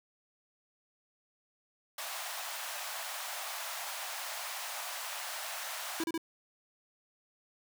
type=high-pass noise; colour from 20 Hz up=pink; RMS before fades=-40 dBFS; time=1.98-6.04 s; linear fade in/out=5 ms; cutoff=630 Hz; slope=48 dB/octave
type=tone bursts; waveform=square; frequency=327.5 Hz; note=E4; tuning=11 cents flat; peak=-32 dBFS; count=3; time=6-6.178 s; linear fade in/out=2 ms; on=38 ms; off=32 ms
effects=none